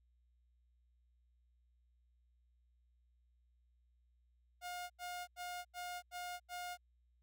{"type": "tone bursts", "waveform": "sawtooth", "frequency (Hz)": 713, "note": "F5", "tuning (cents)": 36, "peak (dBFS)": -39, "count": 6, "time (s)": [4.61, 6.775], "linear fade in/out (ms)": 50, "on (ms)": 290, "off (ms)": 85, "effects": ["added 60 Hz sine -70 dBFS peak until 7.22 s"]}